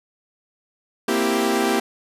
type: chord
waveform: sawtooth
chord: C dominant seventh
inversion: third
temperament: equal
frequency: 233.1 / 261.6 / 329.6 / 392 Hz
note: Bb3 / C4 / E4 / G4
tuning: 0 / 0 / 0 / 0 cents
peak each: -20 / -22 / -21 / -18 dBFS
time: 1.08-1.8 s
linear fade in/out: 5 ms
effects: resampled to 32000 Hz + 8-bit